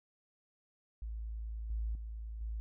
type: tone with level steps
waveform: sine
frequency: 55 Hz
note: A1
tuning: in tune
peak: -38 / -33 / -40 / -36 dBFS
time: 1.02-2.6 s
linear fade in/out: 0 ms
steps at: 1.7 / 1.95 / 2.41 s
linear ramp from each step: 2 ms
effects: none